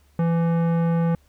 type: tone with tanh clipping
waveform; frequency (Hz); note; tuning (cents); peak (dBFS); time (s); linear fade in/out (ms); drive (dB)
sine; 167.4; E3; +27; -20; 0.19-1.15; 2; 16
effects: added 72 Hz sine -55 dBFS peak until 1.28 s + pink hiss -63 dBFS RMS until 1.28 s